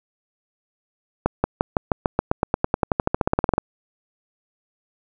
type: accelerating click train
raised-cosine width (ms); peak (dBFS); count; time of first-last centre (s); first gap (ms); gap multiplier
1; -3; 25; 1.26-3.58; 180; 0.94
effects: none